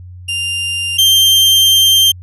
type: tone pair in turn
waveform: 40% pulse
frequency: 2794 / 3155 Hz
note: F7 / G7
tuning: 0 / +10 cents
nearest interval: major second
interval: 210 cents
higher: second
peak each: -15 / -6 dBFS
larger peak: second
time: 0.28-0.98 / 0.98-2.12 s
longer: second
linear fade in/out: 10 ms
effects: added 90 Hz sine -30 dBFS peak until 2.22 s + resampled to 32000 Hz